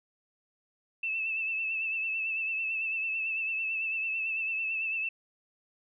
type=tone with vibrato; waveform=sine; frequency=2637 Hz; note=E7; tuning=in tune; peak=-29 dBFS; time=1.03-5.09 s; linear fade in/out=5 ms; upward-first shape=triangle; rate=9 Hz; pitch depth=47 cents each way; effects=none